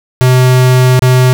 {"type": "tone with dropouts", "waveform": "square", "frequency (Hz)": 127.5, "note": "C3", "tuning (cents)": -44, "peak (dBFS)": -5, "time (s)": [0.21, 1.33], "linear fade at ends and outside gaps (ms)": 0, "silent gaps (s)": [0.993, 1.022], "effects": []}